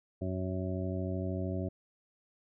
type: harmonic tone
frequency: 93 Hz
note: F#2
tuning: 9 cents sharp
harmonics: 1 / 2 / 3 / 4 / 6 / 7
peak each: -35 / -38 / -40 / -41 / -43 / -43 dBFS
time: 0.21-1.69 s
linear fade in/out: 10 ms
effects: none